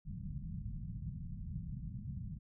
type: low-pass noise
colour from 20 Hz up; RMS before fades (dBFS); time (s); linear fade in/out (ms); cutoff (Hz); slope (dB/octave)
white; -43; 0.05-2.39; 20; 190; 48
effects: none